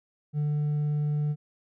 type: tone with hard clipping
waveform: sine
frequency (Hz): 148.5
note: D3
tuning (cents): +20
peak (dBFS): -25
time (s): 0.33-1.36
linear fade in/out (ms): 50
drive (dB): 2
effects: none